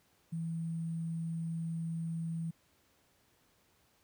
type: tone with sample-and-hold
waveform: sine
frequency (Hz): 164.81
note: E3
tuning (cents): 0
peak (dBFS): -34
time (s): 0.32-2.51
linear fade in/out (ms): 10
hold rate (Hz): 8820
effects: pink hiss -70 dBFS RMS until 4.03 s + high-pass 60 Hz 12 dB/octave